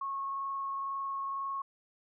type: tone with frequency modulation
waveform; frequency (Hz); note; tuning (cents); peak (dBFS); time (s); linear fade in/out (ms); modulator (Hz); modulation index
sine; 1095; C#6; -22; -33; 0.01-1.62; 5; 22; 0.39
effects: none